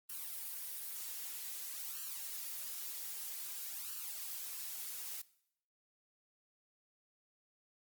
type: noise with flanger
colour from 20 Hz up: blue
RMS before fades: -44 dBFS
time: 0.09-5.22 s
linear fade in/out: 10 ms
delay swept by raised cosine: 0.68 to 6.38 ms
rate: 0.52 Hz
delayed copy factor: +0.7
effects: noise-tail reverb RT60 0.7 s tail -19 dB re dry + Opus 32 kbps